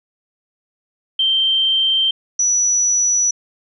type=tone pair in turn; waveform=sine; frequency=3136 / 5904 Hz; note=G7 / F#8; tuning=0 / -5 cents; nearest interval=major seventh; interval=1095 cents; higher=second; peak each=-13 dBFS; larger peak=neither; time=1.19-2.11 / 2.39-3.31 s; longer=neither; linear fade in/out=5 ms; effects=none